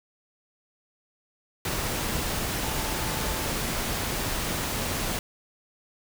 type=tone in noise; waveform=sine; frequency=880 Hz; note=A5; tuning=in tune; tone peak=-39 dBFS; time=2.65-3.46 s; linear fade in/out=2 ms; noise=pink; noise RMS=-29 dBFS; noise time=1.65-5.19 s; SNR=-13 dB; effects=none